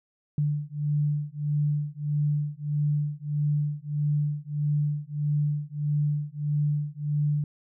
sine beating tone pair, 146.83 / 148.43 Hz, D3 / D3, 0 / +19 cents, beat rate 1.6 Hz, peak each -27 dBFS, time 0.38-7.44 s, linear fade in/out 2 ms, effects none

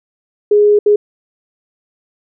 sine tone bursts at uneven times, 415.3 Hz, G#4, in tune, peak -6 dBFS, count 2, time 0.51-0.79 / 0.86-0.96 s, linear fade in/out 5 ms, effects none

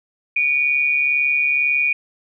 sine tone pair together, 2300 / 2442 Hz, D7 / D#7, -37 / -33 cents, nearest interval minor second, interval 104 cents, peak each -22 / -16 dBFS, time 0.36-1.93 s, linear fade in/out 5 ms, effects none

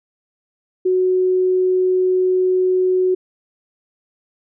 sine tone, 369.4 Hz, F#4, 3 cents flat, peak -13 dBFS, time 0.85-3.15 s, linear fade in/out 10 ms, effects none

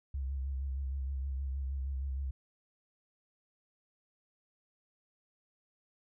sine tone with vibrato, 67.4 Hz, C#2, 48 cents flat, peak -33 dBFS, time 0.14-2.31 s, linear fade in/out 5 ms, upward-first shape sine, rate 6.4 Hz, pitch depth 53 cents each way, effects none

